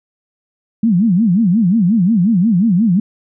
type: tone with vibrato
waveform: sine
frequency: 200 Hz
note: G3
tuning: 35 cents sharp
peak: -9 dBFS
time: 0.83-3 s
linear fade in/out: 5 ms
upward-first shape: sine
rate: 5.6 Hz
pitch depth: 280 cents each way
effects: none